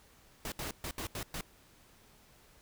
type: noise bursts at uneven times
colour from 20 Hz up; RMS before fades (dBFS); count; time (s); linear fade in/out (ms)
pink; -39; 6; 0.45-0.52 / 0.59-0.71 / 0.84-0.91 / 0.98-1.07 / 1.15-1.23 / 1.34-1.41; 2
effects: pink hiss -62 dBFS RMS until 2.61 s